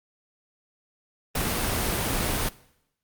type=noise; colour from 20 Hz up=pink; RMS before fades=-26 dBFS; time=1.35-2.49 s; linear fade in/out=5 ms; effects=noise-tail reverb RT60 0.8 s tail -20 dB re dry + Opus 32 kbps